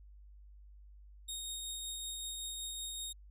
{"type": "tone with tremolo", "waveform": "20% pulse", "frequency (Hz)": 3724, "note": "A#7", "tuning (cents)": -2, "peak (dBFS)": -33, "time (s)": [1.28, 3.13], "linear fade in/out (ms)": 10, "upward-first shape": "triangle", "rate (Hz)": 5.3, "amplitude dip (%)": 25, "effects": ["added 50 Hz sine -53 dBFS peak until 3.3 s"]}